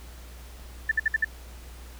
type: tone bursts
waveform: sine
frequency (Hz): 1770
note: A6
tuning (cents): +10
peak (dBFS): -19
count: 5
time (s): 0.89-1.247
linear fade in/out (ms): 5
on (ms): 25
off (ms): 58
effects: added 60 Hz sine -42 dBFS peak until 1.99 s + pink hiss -50 dBFS RMS until 1.99 s